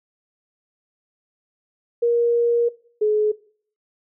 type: tone pair in turn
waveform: sine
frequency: 472.1 / 424.9 Hz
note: A#4 / G#4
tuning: +22 / +40 cents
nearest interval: major second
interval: 182 cents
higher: first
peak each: -15 dBFS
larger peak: neither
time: 2.02-2.69 / 3.01-3.32 s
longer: first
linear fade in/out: 10 ms
effects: noise-tail reverb RT60 0.5 s tail -20 dB re dry